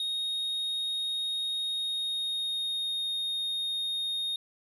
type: tone with pitch glide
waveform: triangle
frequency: 3729 to 3703 Hz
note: A#7 to A#7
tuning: 0 to -12 cents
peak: -28 dBFS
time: 0-4.36 s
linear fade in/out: 2 ms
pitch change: -12 cents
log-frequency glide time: 1.65-3.08 s
effects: none